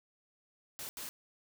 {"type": "noise bursts at uneven times", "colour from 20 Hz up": "white", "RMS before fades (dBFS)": -43, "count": 2, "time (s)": [[0.79, 0.89], [0.97, 1.09]], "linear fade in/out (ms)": 0, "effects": []}